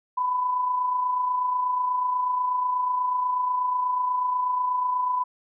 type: tone with amplitude modulation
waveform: sine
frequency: 999 Hz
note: B5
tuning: 20 cents sharp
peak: -20 dBFS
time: 0.17-5.24 s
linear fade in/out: 10 ms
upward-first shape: sine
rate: 28.2 Hz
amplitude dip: 40%
effects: none